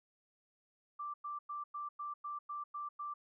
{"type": "tone bursts", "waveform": "sine", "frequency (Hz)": 1174.7, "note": "D6", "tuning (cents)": 0, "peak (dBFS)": -39, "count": 9, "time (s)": [0.99, 3.14], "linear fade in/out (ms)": 10, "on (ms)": 150, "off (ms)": 100, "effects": []}